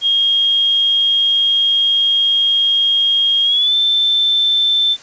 sine tone with pitch glide, 3250 to 3544 Hz, G#7 to A7, -38 to +12 cents, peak -11 dBFS, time 0.01-4.97 s, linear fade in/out 50 ms, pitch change +150 cents, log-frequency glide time 3.44-3.74 s, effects white hiss -40 dBFS RMS until 5.02 s + resampled to 16000 Hz

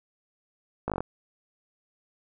slowing click train, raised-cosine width 1 ms, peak -15 dBFS, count 7, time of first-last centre 0.88-1.006 s, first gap 18 ms, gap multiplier 1.06, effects none

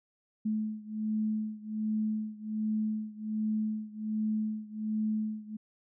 sine beating tone pair, 215.3 / 216.6 Hz, A3 / A3, -37 / -27 cents, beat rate 1.3 Hz, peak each -32 / -34 dBFS, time 0.45-5.57 s, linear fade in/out 10 ms, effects none

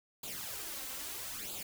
white noise with flanger, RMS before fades -42 dBFS, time 0.23-1.63 s, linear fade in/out 5 ms, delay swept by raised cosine 0.26 to 3.86 ms, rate 0.77 Hz, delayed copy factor +0.7, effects none

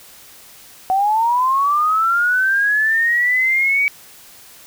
sine linear sweep, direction up, 745 to 2278 Hz, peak -13 dBFS, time 0.9-3.88 s, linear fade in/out 0 ms, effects white hiss -43 dBFS RMS until 4.66 s

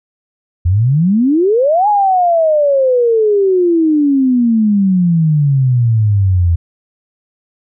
sine exponential two-way sweep, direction up then down, 82.8 to 847 to 82.8 Hz, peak -8 dBFS, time 0.65-6.56 s, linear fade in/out 10 ms, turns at 1.88 s, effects none

